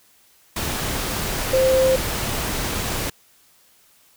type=tone in noise; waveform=sine; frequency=523.3 Hz; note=C5; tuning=in tune; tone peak=-14 dBFS; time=1.53-1.96 s; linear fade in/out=5 ms; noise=pink; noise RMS=-25 dBFS; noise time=0.56-3.1 s; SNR=+8 dB; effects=white hiss -56 dBFS RMS until 4.16 s